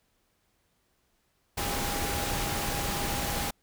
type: tone in noise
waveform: sine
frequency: 811 Hz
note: G#5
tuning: 41 cents flat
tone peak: -38 dBFS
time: 1.57-3.51 s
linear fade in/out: 10 ms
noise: pink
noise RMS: -31 dBFS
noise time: 1.57-3.51 s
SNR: -10 dB
effects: pink hiss -72 dBFS RMS until 3.62 s